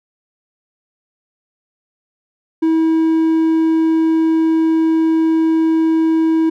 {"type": "tone", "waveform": "triangle", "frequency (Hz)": 322.6, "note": "E4", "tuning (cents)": -37, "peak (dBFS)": -9, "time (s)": [2.62, 6.5], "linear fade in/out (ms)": 10, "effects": []}